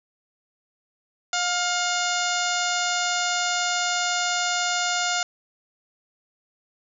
harmonic tone with a mistuned harmonic, 714 Hz, F5, 38 cents sharp, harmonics 1 / 2 / 3 / 4 / 5 / 6 / 7 / 8 / 9 / 10, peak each -28 / -27 / -33 / -33 / -32 / -34 / -34 / -35 / -34 / -32 dBFS, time 1.33-5.23 s, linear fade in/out 2 ms, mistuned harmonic 2, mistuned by -28 cents, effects none

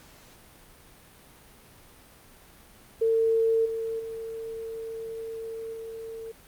sine tone with level steps, 451.2 Hz, A4, 44 cents sharp, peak -20 / -28 / -33 / -35 dBFS, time 3.01-6.32 s, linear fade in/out 10 ms, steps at 3.65 / 3.99 / 5.73 s, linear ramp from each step 10 ms, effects pink hiss -53 dBFS RMS until 6.47 s + Opus 48 kbps

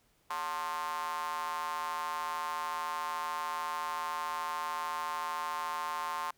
square tone with high-pass filter, 81.2 Hz, E2, 26 cents flat, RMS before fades -36 dBFS, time 0.3-6.31 s, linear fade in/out 5 ms, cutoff 1000 Hz, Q 6.6, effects pink hiss -70 dBFS RMS until 6.37 s

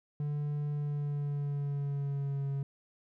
triangle tone with pitch glide, 146.83 to 138.59 Hz, D3 to C#3, 0 to 0 cents, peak -29 dBFS, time 0.2-2.63 s, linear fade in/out 2 ms, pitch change -100 cents, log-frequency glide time 0.73-2.5 s, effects none

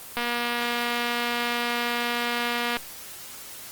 click train, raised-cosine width 0.3 ms, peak -11 dBFS, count 622, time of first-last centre 0.17-2.768 s, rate 239 Hz, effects white hiss -41 dBFS RMS until 3.71 s + Opus 24 kbps

